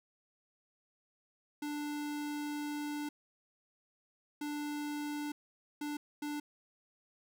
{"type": "tone bursts at uneven times", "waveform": "square", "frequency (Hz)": 294.7, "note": "D4", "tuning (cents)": 6, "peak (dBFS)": -37, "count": 4, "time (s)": [[1.62, 3.09], [4.41, 5.32], [5.81, 5.97], [6.22, 6.4]], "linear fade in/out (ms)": 5, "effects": []}